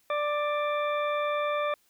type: harmonic tone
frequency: 590 Hz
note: D5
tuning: 8 cents sharp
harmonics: 1 / 2 / 3 / 4 / 6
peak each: -28 / -30 / -40 / -37 / -43 dBFS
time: 0.1-1.74 s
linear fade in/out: 2 ms
effects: white hiss -67 dBFS RMS until 1.89 s